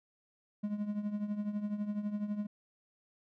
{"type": "tone with tremolo", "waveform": "triangle", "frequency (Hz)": 207.7, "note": "G#3", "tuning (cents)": 0, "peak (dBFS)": -28, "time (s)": [0.63, 2.47], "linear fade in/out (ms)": 10, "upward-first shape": "triangle", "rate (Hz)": 12, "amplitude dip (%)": 75, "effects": []}